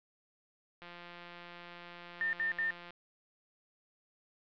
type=click train; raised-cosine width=0.3 ms; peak=-33 dBFS; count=364; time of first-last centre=0.82-2.906 s; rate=174 Hz
type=tone bursts; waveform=sine; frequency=1805 Hz; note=A6; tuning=44 cents sharp; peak=-30 dBFS; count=3; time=2.21-2.706 s; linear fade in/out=0 ms; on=120 ms; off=68 ms
effects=low-pass 4000 Hz 12 dB/octave